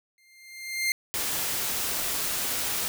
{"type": "tone with exponential growth", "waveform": "sawtooth", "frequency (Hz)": 2104, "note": "C7", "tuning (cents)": 9, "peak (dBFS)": -18, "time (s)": [0.18, 0.92], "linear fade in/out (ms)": 1, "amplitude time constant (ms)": 160}
{"type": "noise", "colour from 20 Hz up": "white", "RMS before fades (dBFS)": -29, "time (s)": [1.14, 2.88], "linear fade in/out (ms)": 0}
{"effects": []}